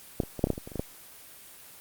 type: clicks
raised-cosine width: 2 ms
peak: -11 / -23 / -21 / -7 / -17 / -11 / -29 / -22 / -25 / -28 / -20 / -14 dBFS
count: 12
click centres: 0.202 / 0.235 / 0.393 / 0.441 / 0.471 / 0.503 / 0.534 / 0.579 / 0.675 / 0.718 / 0.757 / 0.795 s
effects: white hiss -49 dBFS RMS until 1.8 s + Opus 24 kbps